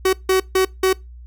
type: tone bursts at uneven times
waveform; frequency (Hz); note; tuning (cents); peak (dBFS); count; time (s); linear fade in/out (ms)
45% pulse; 377; F#4; +32; -13; 4; 0.05-0.13 / 0.29-0.4 / 0.55-0.65 / 0.83-0.93; 5
effects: noise-tail reverb RT60 0.2 s tail -22 dB re dry + added 60 Hz sine -36 dBFS peak until 1.26 s